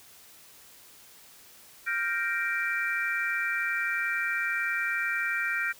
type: chord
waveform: sine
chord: G minor seventh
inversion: third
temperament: equal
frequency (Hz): 1396.9 / 1568 / 1864.7 / 2349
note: F6 / G6 / Bb6 / D7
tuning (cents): 0 / 0 / 0 / 0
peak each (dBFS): -32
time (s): 1.86-5.73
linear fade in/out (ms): 20
effects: white hiss -53 dBFS RMS until 5.79 s